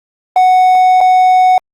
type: tone with dropouts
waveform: triangle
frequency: 740 Hz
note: F#5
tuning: in tune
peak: -3 dBFS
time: 0.36-1.58 s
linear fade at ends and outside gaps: 2 ms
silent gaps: 1.006-1.011 s
effects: Opus 24 kbps